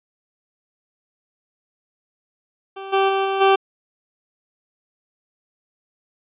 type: tone with level steps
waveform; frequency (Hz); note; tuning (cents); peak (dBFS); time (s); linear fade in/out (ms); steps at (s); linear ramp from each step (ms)
20% pulse; 388.6; G4; -15; -26 / -10 / -13 / -15 / -7; 2.76-3.56; 10; 2.92 / 3.08 / 3.24 / 3.4; 20
effects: resampled to 8000 Hz